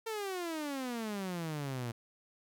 sawtooth exponential sweep, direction down, 456.6 to 115 Hz, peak -32 dBFS, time 0.06-1.92 s, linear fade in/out 10 ms, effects none

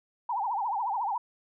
sine tone with vibrato, 881 Hz, A5, 2 cents sharp, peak -27 dBFS, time 0.29-1.18 s, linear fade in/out 5 ms, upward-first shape triangle, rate 14 Hz, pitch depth 250 cents each way, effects none

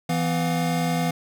square tone cluster, 166.2 / 253.6 / 710 Hz, E3 / B3 / F5, +15 / +46 / +28 cents, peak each -24 / -29 / -29 dBFS, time 0.09-1.11 s, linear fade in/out 5 ms, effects none

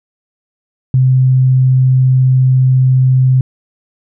sine tone, 129.6 Hz, C3, 16 cents flat, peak -6 dBFS, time 0.94-3.41 s, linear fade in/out 2 ms, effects none

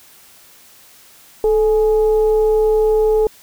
sine tone with frequency modulation, 434 Hz, A4, 24 cents flat, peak -11 dBFS, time 1.44-3.27 s, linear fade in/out 2 ms, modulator 404 Hz, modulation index 0.37, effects white hiss -46 dBFS RMS until 3.42 s

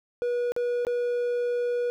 triangle tone with dropouts, 484.4 Hz, B4, 34 cents flat, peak -22 dBFS, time 0.22-1.9 s, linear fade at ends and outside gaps 0 ms, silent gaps 0.52-0.564 / 0.85-0.868 s, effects none

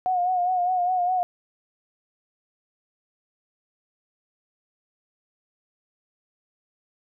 sine tone with vibrato, 725 Hz, F#5, 35 cents flat, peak -20 dBFS, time 0.06-1.23 s, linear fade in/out 0 ms, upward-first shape sine, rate 4.9 Hz, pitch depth 48 cents each way, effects none

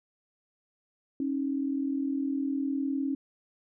sine tone pair together, 273.3 / 313.1 Hz, C#4 / D#4, -24 / +11 cents, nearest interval major second, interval 235 cents, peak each -28 / -34 dBFS, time 1.2-3.15 s, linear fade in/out 2 ms, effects none

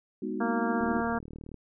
sine chord, G# minor seventh, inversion none, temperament equal, 207.7 / 246.9 / 311.1 / 370 Hz, G#3 / B3 / D#4 / F#4, 0 / 0 / 0 / 0 cents, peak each -36 dBFS, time 0.22-1.01 s, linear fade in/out 5 ms
harmonic tone, 231.8 Hz, A#3, 10 cents flat, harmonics 1 / 2 / 3 / 4 / 5 / 6 / 7, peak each -30 / -35 / -34 / -36 / -38 / -37 / -39 dBFS, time 0.4-1.19 s, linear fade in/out 10 ms
click train, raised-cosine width 3 ms, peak -30 dBFS, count 29, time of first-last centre 0.81-1.543 s, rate 38.2 Hz
effects none

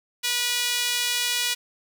sawtooth tone with high-pass filter, 486.2 Hz, B4, 27 cents flat, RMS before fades -25 dBFS, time 0.23-1.55 s, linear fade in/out 20 ms, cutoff 2900 Hz, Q 1.2, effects none

